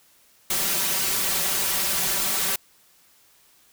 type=noise with comb filter; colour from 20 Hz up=white; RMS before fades=-24 dBFS; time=0.5-2.56 s; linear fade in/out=5 ms; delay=5.2 ms; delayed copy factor=+1; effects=white hiss -58 dBFS RMS until 3.72 s